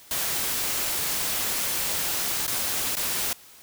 white noise with dropouts, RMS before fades -27 dBFS, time 0.11-3.33 s, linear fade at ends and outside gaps 1 ms, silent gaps 2.466-2.478 / 2.954-2.968 s, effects white hiss -50 dBFS RMS until 3.62 s

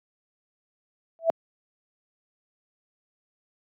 sine tone with exponential growth, 659.3 Hz, E5, in tune, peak -13 dBFS, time 1.19-1.3 s, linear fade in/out 0 ms, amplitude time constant 23 ms, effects high-pass 200 Hz 12 dB/octave

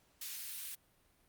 white high-pass noise, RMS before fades -44 dBFS, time 0.21-0.75 s, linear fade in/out 5 ms, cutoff 2200 Hz, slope 12 dB/octave, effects pink hiss -71 dBFS RMS until 1.28 s + Opus 48 kbps

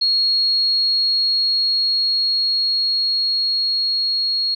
sine tone with level ramp, 4300 Hz, C8, 47 cents sharp, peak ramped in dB -14 to -17 dBFS, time 0.01-4.55 s, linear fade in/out 10 ms, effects none

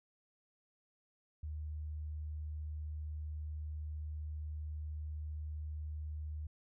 sine tone, 76.3 Hz, D#2, 33 cents flat, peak -39 dBFS, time 1.43-6.47 s, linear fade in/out 5 ms, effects none

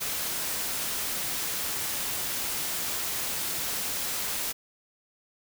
white noise, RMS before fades -31 dBFS, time 0-4.53 s, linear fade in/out 20 ms, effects none

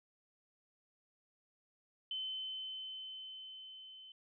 sine tone with level ramp, 3060 Hz, G7, 42 cents flat, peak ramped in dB -37 to -52 dBFS, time 2.11-4.12 s, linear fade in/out 2 ms, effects none

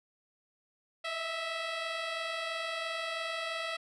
10% pulse tone pair together, 636.3 / 659.3 Hz, D#5 / E5, +39 / 0 cents, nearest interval minor second, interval 61 cents, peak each -33 / -26 dBFS, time 1.04-3.77 s, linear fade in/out 10 ms, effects low-pass 6000 Hz 12 dB/octave

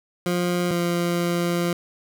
20% pulse tone pair in turn, 176.5 / 173.17 Hz, F3 / F3, +19 / -14 cents, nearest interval unison, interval 33 cents, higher first, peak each -16 dBFS, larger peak neither, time 0.26-0.71 / 0.71-1.73 s, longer second, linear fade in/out 2 ms, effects none

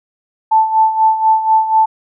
sine tone with tremolo, 880 Hz, A5, in tune, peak -6 dBFS, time 0.51-1.86 s, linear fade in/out 10 ms, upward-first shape sine, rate 4.1 Hz, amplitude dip 70%, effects none

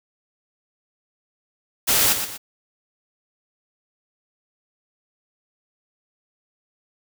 white noise with echo, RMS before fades -18 dBFS, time 1.87-2.14 s, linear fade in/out 20 ms, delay 120 ms, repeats 2, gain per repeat -8 dB, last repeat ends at 2.38 s, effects none

